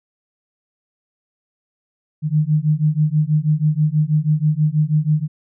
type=beating tone pair; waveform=sine; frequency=149.7 / 155.9 Hz; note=D3 / D#3; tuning=+33 / +4 cents; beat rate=6.2 Hz; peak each=-17 dBFS; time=2.22-5.28 s; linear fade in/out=50 ms; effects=none